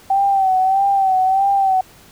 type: tone with vibrato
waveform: sine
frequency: 771 Hz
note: G5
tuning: 29 cents flat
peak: -12 dBFS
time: 0.1-1.81 s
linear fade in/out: 5 ms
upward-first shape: sine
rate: 1.6 Hz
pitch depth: 54 cents each way
effects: pink hiss -46 dBFS RMS until 2.11 s